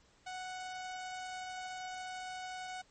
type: tone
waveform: sawtooth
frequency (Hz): 740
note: F#5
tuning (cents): 0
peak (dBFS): -37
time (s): 0.26-2.82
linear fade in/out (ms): 10
effects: pink hiss -67 dBFS RMS until 2.9 s + MP3 32 kbps